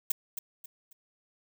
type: noise with echo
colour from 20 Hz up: violet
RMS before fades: -26 dBFS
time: 0.1-0.12 s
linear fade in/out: 5 ms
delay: 270 ms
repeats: 3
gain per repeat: -9 dB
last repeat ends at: 0.93 s
effects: none